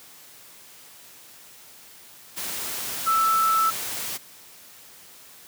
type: tone in noise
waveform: sine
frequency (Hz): 1318.5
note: E6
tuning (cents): 0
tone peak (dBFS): -18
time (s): 3.06-3.71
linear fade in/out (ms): 20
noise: white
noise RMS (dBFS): -31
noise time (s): 2.36-4.18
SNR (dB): +10
effects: white hiss -48 dBFS RMS until 5.47 s + high-pass 80 Hz 12 dB/octave